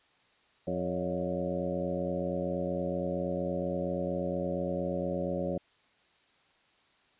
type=harmonic tone with a mistuned harmonic; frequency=88.5 Hz; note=F2; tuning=23 cents sharp; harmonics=1 / 2 / 3 / 4 / 5 / 6 / 7 / 8; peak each=-43 / -35 / -39 / -39 / -40 / -34 / -41 / -45 dBFS; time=0.67-5.58 s; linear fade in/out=5 ms; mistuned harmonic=6; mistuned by=+77 cents; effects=white hiss -66 dBFS RMS until 7.19 s + resampled to 8000 Hz